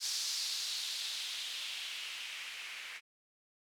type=noise with low-pass filter sweep; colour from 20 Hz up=violet; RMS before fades=-40 dBFS; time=0-3.01 s; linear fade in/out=50 ms; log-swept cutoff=5100 to 2200 Hz; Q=2.5; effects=none